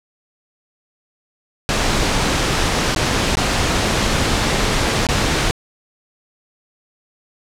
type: noise with dropouts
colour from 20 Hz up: pink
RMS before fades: -17 dBFS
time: 1.69-5.51 s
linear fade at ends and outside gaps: 0 ms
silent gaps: 2.948-2.962 / 3.354-3.37 / 5.068-5.088 s
effects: low-pass 7000 Hz 12 dB/octave